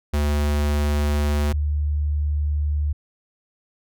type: tone pair in turn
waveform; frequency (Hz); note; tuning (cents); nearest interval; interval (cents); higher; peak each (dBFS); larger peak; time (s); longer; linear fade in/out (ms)
square / sine; 73.5 / 74.01; D2 / D2; +2 / +14; unison; 12; second; -19; neither; 0.13-1.53 / 1.53-2.93; neither; 10
effects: none